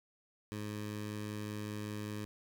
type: tone with notch filter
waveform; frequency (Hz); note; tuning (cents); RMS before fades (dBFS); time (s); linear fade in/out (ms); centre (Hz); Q
15% pulse; 105.2; G#2; +23; -41; 0.52-2.25; 0; 770; 1.7
effects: none